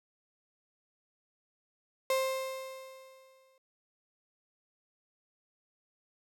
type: tone with exponential decay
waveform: 35% pulse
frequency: 527 Hz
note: C5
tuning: 12 cents sharp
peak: -24 dBFS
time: 2.1-3.58 s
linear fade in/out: 2 ms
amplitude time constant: 320 ms
effects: none